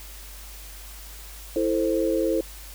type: chord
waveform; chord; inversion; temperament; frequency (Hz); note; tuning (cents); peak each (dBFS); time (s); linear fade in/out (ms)
sine; A minor; second; equal; 329.6 / 440 / 523.3; E4 / A4 / C5; 0 / 0 / 0; -24 / -26 / -25; 1.56-2.41; 2
effects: added 50 Hz sine -41 dBFS peak until 2.74 s + white hiss -44 dBFS RMS until 2.74 s